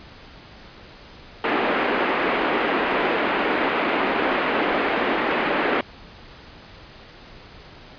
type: band-pass noise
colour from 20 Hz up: pink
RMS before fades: -22 dBFS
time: 1.44-5.81 s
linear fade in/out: 2 ms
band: 260 to 2600 Hz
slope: 24 dB/octave
effects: pink hiss -44 dBFS RMS until 7.98 s + resampled to 11025 Hz